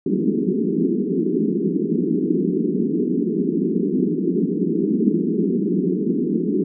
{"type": "band-pass noise", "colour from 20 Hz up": "pink", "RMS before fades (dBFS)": -20, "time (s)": [0.06, 6.64], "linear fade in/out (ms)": 5, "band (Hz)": [170, 420], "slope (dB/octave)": 96, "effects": []}